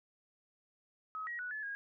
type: tone with pitch steps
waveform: sine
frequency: 1275 / 1902 / 1474 / 1723 / 1636 Hz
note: D#6 / A#6 / F#6 / A6 / G#6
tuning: +42 / +34 / -7 / -37 / -26 cents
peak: -38 dBFS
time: 1.15-1.75 s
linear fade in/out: 0 ms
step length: 120 ms
effects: none